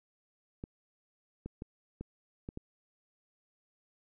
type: clicks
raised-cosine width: 3 ms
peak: -27 dBFS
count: 6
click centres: 0.639 / 1.46 / 1.621 / 2.01 / 2.489 / 2.574 s
effects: none